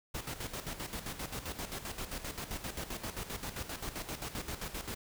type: noise with tremolo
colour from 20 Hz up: pink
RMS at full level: -39 dBFS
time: 0.14-4.95 s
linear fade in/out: 10 ms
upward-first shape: square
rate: 7.6 Hz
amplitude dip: 65%
effects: none